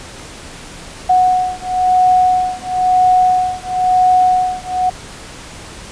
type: beating tone pair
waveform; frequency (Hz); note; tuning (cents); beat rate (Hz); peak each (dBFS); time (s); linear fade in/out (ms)
sine; 735 / 735.99; F#5 / F#5; -12 / -9; 0.99; -13; 1.09-4.9; 10
effects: pink hiss -33 dBFS RMS until 5.91 s + resampled to 22050 Hz